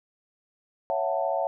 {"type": "chord", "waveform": "sine", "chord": "F# minor seventh", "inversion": "second", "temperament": "just", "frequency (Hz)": [555, 666, 740, 888], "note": ["C#5", "E5", "F#5", "A5"], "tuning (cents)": [2, 18, 0, 16], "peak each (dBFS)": [-29, -28, -30, -32], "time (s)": [0.9, 1.47], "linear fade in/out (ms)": 0, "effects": []}